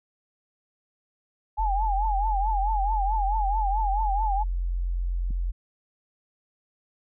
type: tone with vibrato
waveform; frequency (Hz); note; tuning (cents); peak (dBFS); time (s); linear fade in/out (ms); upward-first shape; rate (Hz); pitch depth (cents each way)
sine; 830.6; G#5; 0; -24; 1.57-4.44; 20; triangle; 4.6; 140
type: tone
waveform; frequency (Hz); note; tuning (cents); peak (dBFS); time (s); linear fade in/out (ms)
sine; 44; F1; +14; -24; 1.58-5.52; 20
type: click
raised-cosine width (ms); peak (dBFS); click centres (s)
5; -26; 5.307
effects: none